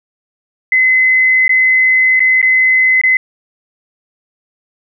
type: tone with dropouts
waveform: sine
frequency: 2039 Hz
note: C7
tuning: 45 cents flat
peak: -7 dBFS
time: 0.72-3.17 s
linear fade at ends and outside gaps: 2 ms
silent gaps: 1.48-1.493 / 2.195-2.203 / 2.416-2.427 / 3.014-3.036 s
effects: none